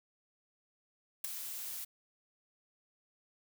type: noise with ADSR envelope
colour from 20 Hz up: blue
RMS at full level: -33 dBFS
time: 1.24-1.85 s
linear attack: 5 ms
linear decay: 11 ms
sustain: -9 dB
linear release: 11 ms
effects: none